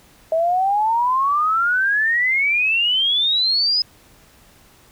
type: exponential sweep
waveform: sine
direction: up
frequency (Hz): 635 to 5090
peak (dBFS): -15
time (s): 0.32-3.82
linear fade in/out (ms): 2
effects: pink hiss -51 dBFS RMS until 4.91 s